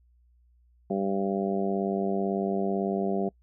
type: harmonic tone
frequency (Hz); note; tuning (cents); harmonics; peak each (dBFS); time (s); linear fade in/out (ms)
98; G2; 0; 2 / 3 / 4 / 5 / 6 / 7 / 8; -29 / -36 / -30 / -37 / -37 / -33 / -44; 0.9-3.29; 5
effects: noise-tail reverb RT60 0.1 s tail -25 dB re dry + added 60 Hz sine -59 dBFS peak until 3.42 s